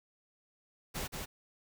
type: noise with echo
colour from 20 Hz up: pink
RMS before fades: -38 dBFS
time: 0.94-1.08 s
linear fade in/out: 20 ms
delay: 180 ms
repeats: 1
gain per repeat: -3 dB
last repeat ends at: 1.26 s
effects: none